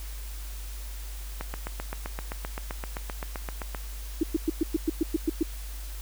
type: click train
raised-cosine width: 0.5 ms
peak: -18 dBFS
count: 19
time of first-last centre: 1.41-3.748 s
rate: 7.7 Hz
type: tone bursts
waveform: sine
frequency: 320 Hz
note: D#4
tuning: 49 cents sharp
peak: -20 dBFS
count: 10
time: 4.21-5.43 s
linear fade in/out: 5 ms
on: 23 ms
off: 110 ms
effects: added 50 Hz sine -35 dBFS peak until 6.01 s + white hiss -46 dBFS RMS until 6.01 s